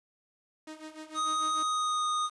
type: tone with tremolo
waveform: sawtooth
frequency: 311.8 Hz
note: D#4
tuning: 4 cents sharp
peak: -36 dBFS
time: 0.67-1.63 s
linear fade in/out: 5 ms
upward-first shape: sine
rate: 6.7 Hz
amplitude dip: 80%
type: tone with pitch glide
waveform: square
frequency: 1249 to 1234.7 Hz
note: D#6 to D#6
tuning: +6 to -14 cents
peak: -28 dBFS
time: 1.14-2.3 s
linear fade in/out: 50 ms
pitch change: -20 cents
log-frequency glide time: 1.68-2.06 s
effects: resampled to 22050 Hz + 9-bit